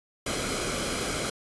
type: noise with comb filter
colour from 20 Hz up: pink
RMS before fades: -30 dBFS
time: 0.26-1.3 s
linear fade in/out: 5 ms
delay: 1.1 ms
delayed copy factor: -0.55
effects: resampled to 24000 Hz